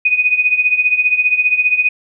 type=tone with tremolo; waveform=sine; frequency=2489 Hz; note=D#7; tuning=in tune; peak=-7 dBFS; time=0.05-1.89 s; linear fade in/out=5 ms; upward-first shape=triangle; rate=15 Hz; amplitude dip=85%; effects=none